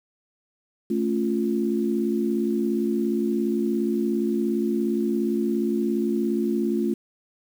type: chord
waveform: sine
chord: A augmented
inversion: none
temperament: equal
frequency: 220 / 277.2 / 349.2 Hz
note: A3 / C#4 / E#4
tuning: 0 / 0 / 0 cents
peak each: -24 / -28 / -25 dBFS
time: 0.9-6.94 s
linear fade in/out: 5 ms
effects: 8-bit